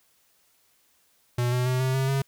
square tone with pitch steps, 121.9 / 124.68 / 127.52 / 130.42 / 133.39 / 136.43 Hz, B2 / B2 / C3 / C3 / C3 / C#3, -22 / +17 / -44 / -5 / +34 / -27 cents, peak -23 dBFS, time 1.38-2.22 s, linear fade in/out 5 ms, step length 140 ms, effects white hiss -65 dBFS RMS until 2.27 s

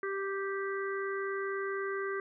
harmonic tone, 392 Hz, G4, in tune, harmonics 1 / 3 / 4 / 5, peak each -34 / -40 / -40 / -43 dBFS, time 0.03-2.2 s, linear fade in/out 2 ms, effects none

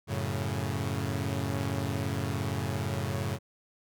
sawtooth chord, F# minor, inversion none, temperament equal, 92.5 / 110 / 138.59 Hz, F#2 / A2 / C#3, 0 / 0 / 0 cents, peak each -30 dBFS, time 0.07-3.39 s, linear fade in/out 50 ms, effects none

